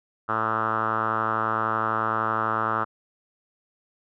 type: tone with low-pass filter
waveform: 5% pulse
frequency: 110.9 Hz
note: A2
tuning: 14 cents sharp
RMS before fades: -25 dBFS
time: 0.28-2.85 s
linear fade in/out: 20 ms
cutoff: 1300 Hz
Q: 6
effects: none